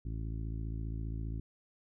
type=harmonic tone; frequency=55 Hz; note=A1; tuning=in tune; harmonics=1 / 2 / 3 / 4 / 5 / 6 / 7; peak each=-37 / -40 / -47 / -53 / -49 / -54 / -61 dBFS; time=0.05-1.4 s; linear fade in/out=5 ms; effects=none

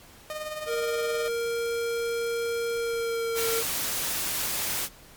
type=tone with tremolo; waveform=sawtooth; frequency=613 Hz; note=D#5; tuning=26 cents flat; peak=-26 dBFS; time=0.3-1.28 s; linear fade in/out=0 ms; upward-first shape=triangle; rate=19 Hz; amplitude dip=60%
type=tone with pitch glide; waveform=square; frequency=466.2 to 456.9 Hz; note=A#4 to A#4; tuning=0 to -35 cents; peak=-27 dBFS; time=0.66-3.64 s; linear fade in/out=50 ms; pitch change=-35 cents; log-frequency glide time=2.76-3.5 s
type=noise; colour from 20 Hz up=white; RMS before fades=-29 dBFS; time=3.34-4.89 s; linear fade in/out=50 ms
effects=pink hiss -51 dBFS RMS until 5.16 s + MP3 96 kbps

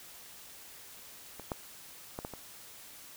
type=clicks; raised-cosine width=1 ms; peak=-30 / -19 / -23 / -23 / -28 dBFS; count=5; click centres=1.397 / 1.518 / 2.189 / 2.249 / 2.337 s; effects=white hiss -51 dBFS RMS until 3.16 s

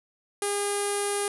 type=tone with low-pass filter; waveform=sawtooth; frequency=406.1 Hz; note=G#4; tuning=39 cents flat; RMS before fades=-28 dBFS; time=0.42-1.28 s; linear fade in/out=2 ms; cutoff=9700 Hz; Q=8.4; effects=none

